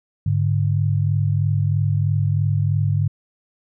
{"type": "tone pair together", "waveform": "sine", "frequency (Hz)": [102.31, 145.4], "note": ["G#2", "D3"], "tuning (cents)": [-25, -17], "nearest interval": "tritone", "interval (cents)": 608, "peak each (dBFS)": [-18, -20], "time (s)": [0.26, 3.08], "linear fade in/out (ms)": 5, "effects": []}